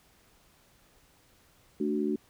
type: chord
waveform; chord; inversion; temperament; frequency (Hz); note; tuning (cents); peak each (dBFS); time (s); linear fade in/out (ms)
sine; D major; second; equal with one note detuned; 220 / 293.7 / 371.5; A3 / D4 / F#4; 0 / 0 / +7; -31 / -31 / -31; 1.8-2.16; 5
effects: pink hiss -63 dBFS RMS until 2.29 s